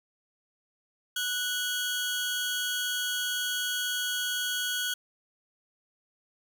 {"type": "tone pair together", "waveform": "sawtooth", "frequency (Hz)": [1480, 3281], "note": ["F#6", "G#7"], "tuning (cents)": [0, -22], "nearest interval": "octave + major second", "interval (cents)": 1378, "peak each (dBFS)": [-28, -28], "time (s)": [1.16, 4.94], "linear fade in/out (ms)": 5, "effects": []}